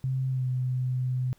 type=tone with pitch glide; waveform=sine; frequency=131.3 to 127.34 Hz; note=C3 to C3; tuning=+6 to -47 cents; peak=-25 dBFS; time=0.04-1.33 s; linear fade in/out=0 ms; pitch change=-53 cents; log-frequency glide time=0.29-0.47 s; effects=pink hiss -64 dBFS RMS until 1.38 s